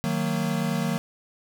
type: chord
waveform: square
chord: D# minor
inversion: none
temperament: equal with one note detuned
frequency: 155.56 / 185 / 229.5 Hz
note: D#3 / F#3 / A#3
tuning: 0 / 0 / -27 cents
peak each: -29 dBFS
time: 0.04-0.98 s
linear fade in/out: 0 ms
effects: none